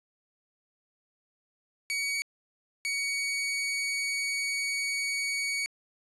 sawtooth tone pair in turn, 2253 / 2245 Hz, C#7 / C#7, +28 / +21 cents, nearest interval unison, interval 7 cents, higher first, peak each -25 dBFS, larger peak neither, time 1.9-2.22 / 2.85-5.66 s, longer second, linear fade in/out 0 ms, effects resampled to 24000 Hz + 10-bit

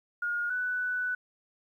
sine tone pair in turn, 1428 / 1489.6 Hz, F6 / F#6, +38 / +11 cents, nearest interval minor second, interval 73 cents, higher second, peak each -28 dBFS, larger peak neither, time 0.22-0.5 / 0.5-1.15 s, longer second, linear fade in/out 5 ms, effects 11-bit

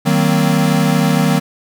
square chord, C half-diminished seventh, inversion first, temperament equal with one note detuned, 155.56 / 188.56 / 233.1 / 261.6 Hz, Eb3 / Gb3 / Bb3 / C4, 0 / +33 / 0 / 0 cents, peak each -16 / -17 / -19 / -20 dBFS, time 0.05-1.4 s, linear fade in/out 20 ms, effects none

